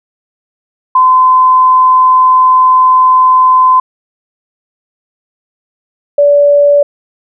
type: tone pair in turn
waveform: sine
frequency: 1025 / 576.5 Hz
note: C6 / D5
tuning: -36 / -32 cents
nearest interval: minor seventh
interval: 996 cents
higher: first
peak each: -3 dBFS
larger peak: neither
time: 0.95-3.8 / 6.18-6.83 s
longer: first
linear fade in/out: 5 ms
effects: none